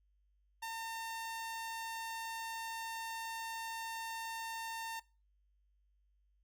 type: tone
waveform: sawtooth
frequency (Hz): 907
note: A#5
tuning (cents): -48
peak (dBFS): -36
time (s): 0.62-5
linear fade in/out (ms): 10
effects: noise-tail reverb RT60 0.3 s tail -20 dB re dry + added 50 Hz sine -70 dBFS peak until 6.43 s